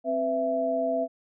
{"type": "tone cluster", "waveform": "sine", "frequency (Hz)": [263, 500, 665], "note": ["C4", "B4", "E5"], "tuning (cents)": [9, 21, 15], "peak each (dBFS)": [-31, -32, -25], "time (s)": [0.04, 1.08], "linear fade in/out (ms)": 50, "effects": []}